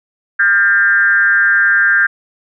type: tone with frequency modulation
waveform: sine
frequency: 1600 Hz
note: G6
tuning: 35 cents sharp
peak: -8 dBFS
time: 0.39-2.07 s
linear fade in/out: 10 ms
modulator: 191 Hz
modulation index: 0.82
effects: none